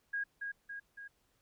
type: tone with echo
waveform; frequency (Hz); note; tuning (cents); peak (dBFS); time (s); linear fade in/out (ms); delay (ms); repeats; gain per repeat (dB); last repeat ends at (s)
sine; 1636; G#6; -26; -33; 0.13-0.24; 10; 280; 3; -4; 1.08
effects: pink hiss -75 dBFS RMS until 1.41 s